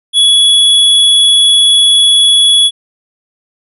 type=tone; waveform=square; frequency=3381 Hz; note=G#7; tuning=30 cents sharp; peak=-5 dBFS; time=0.13-2.71 s; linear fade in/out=50 ms; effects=resampled to 32000 Hz